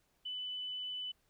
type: tone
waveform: sine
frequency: 2997 Hz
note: F#7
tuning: 22 cents sharp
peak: -38 dBFS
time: 0.25-1.12 s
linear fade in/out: 10 ms
effects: pink hiss -75 dBFS RMS until 1.29 s